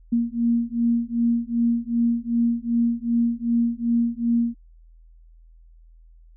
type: beating tone pair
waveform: sine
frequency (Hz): 233.3 / 235.9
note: A#3 / A#3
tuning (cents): +2 / +21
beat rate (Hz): 2.6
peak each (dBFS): -22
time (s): 0.12-4.55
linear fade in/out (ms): 10
effects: added 41 Hz sine -47 dBFS peak until 6.36 s